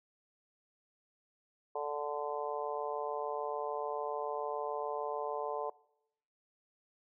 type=harmonic tone; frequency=146.83 Hz; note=D3; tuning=in tune; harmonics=3 / 4 / 5 / 6 / 7; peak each=-39 / -40 / -41 / -42 / -42 dBFS; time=1.75-5.7 s; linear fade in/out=5 ms; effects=noise-tail reverb RT60 0.8 s tail -23 dB re dry